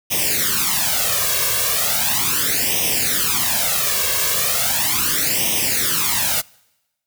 white noise with flanger, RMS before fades -19 dBFS, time 0.1-6.42 s, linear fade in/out 20 ms, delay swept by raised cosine 0.34 to 1.84 ms, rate 0.37 Hz, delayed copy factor +0.85, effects noise-tail reverb RT60 1.0 s tail -26 dB re dry + high-pass 60 Hz 12 dB/octave

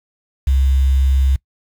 sine tone with quantisation, 66.8 Hz, C2, 36 cents sharp, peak -11 dBFS, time 0.47-1.36 s, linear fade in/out 5 ms, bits 6, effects noise-tail reverb RT60 0.1 s tail -23 dB re dry

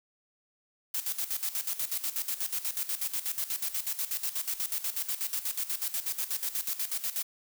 blue noise with tremolo, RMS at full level -31 dBFS, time 0.94-7.23 s, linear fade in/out 5 ms, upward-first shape square, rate 8.2 Hz, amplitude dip 75%, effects none

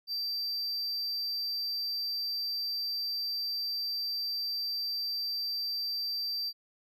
triangle tone, 4680 Hz, D8, 7 cents flat, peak -30 dBFS, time 0.07-6.53 s, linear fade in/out 50 ms, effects none

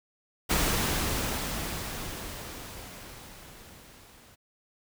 pink noise with level ramp, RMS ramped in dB -25 to -55 dBFS, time 0.49-4.36 s, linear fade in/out 20 ms, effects none

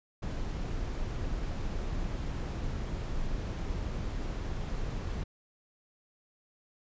brown noise, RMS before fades -34 dBFS, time 0.22-5.24 s, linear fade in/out 10 ms, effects resampled to 16000 Hz

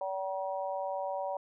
harmonic tone, 191 Hz, G3, 45 cents flat, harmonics 3 / 4 / 5, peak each -35 / -37 / -39 dBFS, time 0.01-1.37 s, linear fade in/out 2 ms, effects none

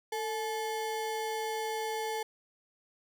square ring-modulated tone, 651 Hz, E5, 22 cents flat, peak -30 dBFS, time 0.12-2.23 s, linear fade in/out 5 ms, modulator 205 Hz, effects none

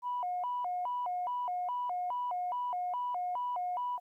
sine tone with vibrato, 841 Hz, G#5, 22 cents sharp, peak -31 dBFS, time 0.02-4 s, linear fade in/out 50 ms, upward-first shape square, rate 2.4 Hz, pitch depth 270 cents each way, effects tanh soft clip ceiling -27 dBFS + 12-bit

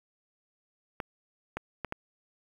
clicks, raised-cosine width 0.5 ms, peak -18 dBFS, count 4, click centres 1.002 / 1.57 / 1.847 / 1.924 s, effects 8-bit

